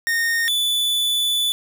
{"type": "tone pair in turn", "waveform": "45% pulse", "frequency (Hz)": [1842, 3477], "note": ["A#6", "A7"], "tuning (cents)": [-21, -21], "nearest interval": "major seventh", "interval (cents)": 1100, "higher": "second", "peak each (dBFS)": -18, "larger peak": "neither", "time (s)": [[0.07, 0.48], [0.48, 1.52]], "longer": "second", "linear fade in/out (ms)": 0, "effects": []}